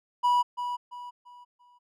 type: tone with echo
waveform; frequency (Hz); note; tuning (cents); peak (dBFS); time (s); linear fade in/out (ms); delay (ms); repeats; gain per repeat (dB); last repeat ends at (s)
triangle; 977; B5; -19; -18; 0.23-0.43; 20; 340; 4; -9; 1.79
effects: none